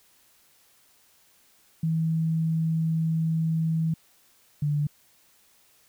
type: tone pair in turn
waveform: sine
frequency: 161.6 / 147.27 Hz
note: E3 / D3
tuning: -34 / +5 cents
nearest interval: major second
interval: 161 cents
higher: first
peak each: -22 dBFS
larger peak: neither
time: 1.83-3.94 / 4.62-4.87 s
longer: first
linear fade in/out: 5 ms
effects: white hiss -61 dBFS RMS until 5.88 s